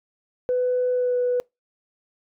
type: tone with pitch glide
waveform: sine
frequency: 499.4 to 493.4 Hz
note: B4 to B4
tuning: +19 to -2 cents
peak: -18 dBFS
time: 0.49-1.4 s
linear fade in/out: 0 ms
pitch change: -21 cents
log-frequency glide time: 0.92-1.17 s
effects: noise-tail reverb RT60 0.2 s tail -26 dB re dry + tanh soft clip ceiling -15 dBFS